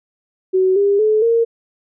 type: tone with pitch steps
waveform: sine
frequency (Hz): 374.9 / 401.8 / 430.6 / 461.6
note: F#4 / G4 / A4 / A#4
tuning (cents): +23 / +43 / -37 / -17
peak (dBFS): -11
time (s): 0.53-1.45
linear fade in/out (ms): 20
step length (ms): 230
effects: none